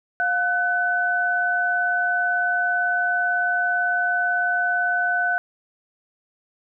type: tone pair together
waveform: sine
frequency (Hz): 709.3 / 1503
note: F5 / F#6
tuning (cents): +27 / +27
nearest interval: octave + minor second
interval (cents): 1300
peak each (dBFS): -24 / -20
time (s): 0.2-5.38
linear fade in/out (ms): 0
effects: none